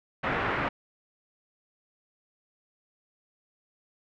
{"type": "low-pass noise", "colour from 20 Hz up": "white", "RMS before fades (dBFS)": -29, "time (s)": [0.23, 0.69], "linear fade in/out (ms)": 10, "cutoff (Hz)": 2000, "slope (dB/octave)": 24, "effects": []}